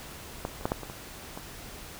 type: clicks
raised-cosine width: 1 ms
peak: -16 / -29 / -12 / -12 / -24 / -25 / -24 dBFS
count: 7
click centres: 0.451 / 0.611 / 0.655 / 0.719 / 0.833 / 0.899 / 1.375 s
effects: pink hiss -44 dBFS RMS until 1.99 s